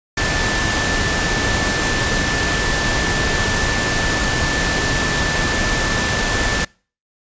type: tone in noise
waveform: sine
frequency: 1760 Hz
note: A6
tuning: in tune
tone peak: -22 dBFS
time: 0.17-6.65 s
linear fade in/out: 5 ms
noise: pink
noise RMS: -19 dBFS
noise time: 0.17-6.65 s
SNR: -6 dB
effects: noise-tail reverb RT60 0.4 s tail -26 dB re dry + resampled to 16000 Hz